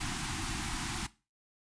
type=band-stop noise; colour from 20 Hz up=pink; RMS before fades=-36 dBFS; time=0-1.07 s; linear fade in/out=10 ms; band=360 to 720 Hz; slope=96 dB/octave; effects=noise-tail reverb RT60 0.3 s tail -18 dB re dry + resampled to 22050 Hz